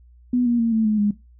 sine tone with pitch steps, 246.9 / 238.2 / 229.8 / 221.7 / 213.9 / 206.4 Hz, B3 / A#3 / A#3 / A3 / A3 / G#3, 0 / +38 / -25 / +13 / -49 / -10 cents, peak -16 dBFS, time 0.33-1.11 s, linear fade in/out 5 ms, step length 130 ms, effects noise-tail reverb RT60 0.2 s tail -17 dB re dry + added 60 Hz sine -47 dBFS peak until 1.39 s

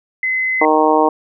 sine tone, 2042 Hz, C7, 43 cents flat, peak -15 dBFS, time 0.23-0.65 s, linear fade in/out 2 ms
harmonic tone, 155.1 Hz, D#3, 5 cents flat, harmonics 2 / 3 / 4 / 5 / 6 / 7, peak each -17 / -16 / -18 / -17 / -16 / -20 dBFS, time 0.61-1.09 s, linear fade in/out 5 ms
effects none

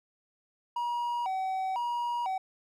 triangle tone with vibrato, 852 Hz, G#5, 44 cents sharp, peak -27 dBFS, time 0.76-2.38 s, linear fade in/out 5 ms, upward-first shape square, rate 1 Hz, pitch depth 200 cents each way, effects none

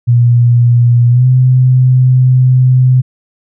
sine tone with pitch glide, 120 to 127.87 Hz, B2 to C3, -49 to -39 cents, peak -4 dBFS, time 0.07-3.02 s, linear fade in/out 20 ms, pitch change +110 cents, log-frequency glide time 1.09-1.26 s, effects none

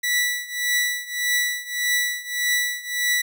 sawtooth tone with tremolo, 1959 Hz, B6, 15 cents flat, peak -14 dBFS, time 0.03-3.22 s, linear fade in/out 10 ms, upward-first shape triangle, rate 1.7 Hz, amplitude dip 90%, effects none

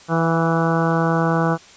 harmonic tone with a mistuned harmonic, 164.5 Hz, E3, 3 cents flat, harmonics 1 / 2 / 3 / 4 / 5 / 6 / 7 / 8 / 9, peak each -19 / -24 / -24 / -26 / -26 / -29 / -27 / -29 / -28 dBFS, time 0.08-1.58 s, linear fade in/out 50 ms, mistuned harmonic 4, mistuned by +23 cents, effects white hiss -45 dBFS RMS until 1.76 s + resampled to 16000 Hz

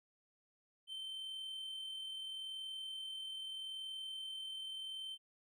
triangle tone with amplitude modulation, 3100 Hz, G7, 20 cents flat, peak -40 dBFS, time 0.87-5.18 s, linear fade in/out 50 ms, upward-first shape sine, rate 40.8 Hz, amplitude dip 30%, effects none

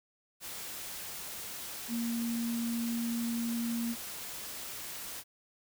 sine tone in noise, 233.1 Hz, A#3, in tune, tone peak -31 dBFS, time 1.88-3.96 s, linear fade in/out 50 ms, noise white, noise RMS -42 dBFS, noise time 0.4-5.24 s, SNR +8 dB, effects none

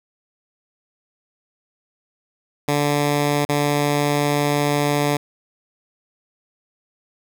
10% pulse tone with dropouts, 145.6 Hz, D3, 15 cents flat, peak -9 dBFS, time 2.68-5.17 s, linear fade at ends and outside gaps 5 ms, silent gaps 3.451-3.49 s, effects none

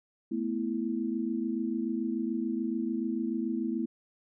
sine chord, A suspended second, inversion none, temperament equal, 220 / 246.9 / 329.6 Hz, A3 / B3 / E4, 0 / 0 / 0 cents, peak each -33 dBFS, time 0.31-3.86 s, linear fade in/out 10 ms, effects none

